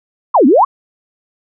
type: exponential two-way sweep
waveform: sine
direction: down then up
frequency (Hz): 1173 to 233.1 to 1173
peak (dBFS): -5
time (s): 0.34-0.65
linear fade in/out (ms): 10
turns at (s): 0.46
effects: none